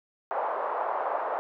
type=band-pass noise; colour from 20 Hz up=white; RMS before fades=-30 dBFS; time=0.31-1.39 s; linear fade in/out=0 ms; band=560 to 1000 Hz; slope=24 dB/octave; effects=none